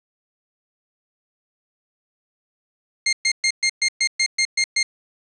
20% pulse tone bursts, 2120 Hz, C7, 22 cents sharp, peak -11 dBFS, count 10, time 3.06-4.83 s, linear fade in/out 5 ms, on 69 ms, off 120 ms, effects resampled to 22050 Hz + 7-bit

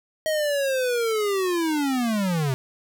square linear sweep, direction down, 634 to 126.7 Hz, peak -22 dBFS, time 0.26-2.54 s, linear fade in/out 0 ms, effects 10-bit

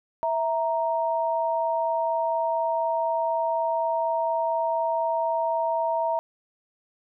sine tone pair together, 656.4 / 932.3 Hz, E5 / A#5, -8 / 0 cents, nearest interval tritone, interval 608 cents, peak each -25 dBFS, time 0.23-6.19 s, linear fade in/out 0 ms, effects none

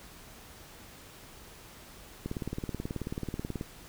click train, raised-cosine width 3 ms, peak -21 dBFS, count 26, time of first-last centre 2.26-3.611 s, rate 18.5 Hz, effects pink hiss -51 dBFS RMS until 3.88 s

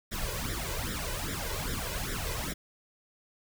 pink noise with flanger, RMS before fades -34 dBFS, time 0.11-2.54 s, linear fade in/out 20 ms, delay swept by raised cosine 0.54 to 2.04 ms, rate 2.5 Hz, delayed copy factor +0.9, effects none

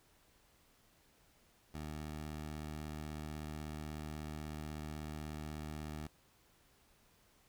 15% pulse tone, 76.3 Hz, D#2, 33 cents flat, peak -36 dBFS, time 1.74-6.07 s, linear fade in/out 5 ms, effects pink hiss -69 dBFS RMS until 7.48 s

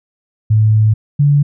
sine tone pair in turn, 108.3 / 144.06 Hz, A2 / D3, -27 / -33 cents, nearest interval perfect fourth, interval 494 cents, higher second, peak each -7 dBFS, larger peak neither, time 0.5-0.94 / 1.19-1.43 s, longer first, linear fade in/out 10 ms, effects none

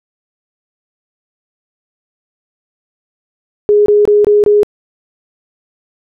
sine tone bursts, 415.3 Hz, G#4, in tune, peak -5 dBFS, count 5, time 3.69-4.632 s, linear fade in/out 0 ms, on 170 ms, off 23 ms, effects none

